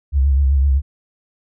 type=tone with vibrato; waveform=sine; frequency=68.7 Hz; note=C#2; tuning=15 cents flat; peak=-11 dBFS; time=0.12-0.82 s; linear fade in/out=50 ms; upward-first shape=triangle; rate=7.8 Hz; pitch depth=88 cents each way; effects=none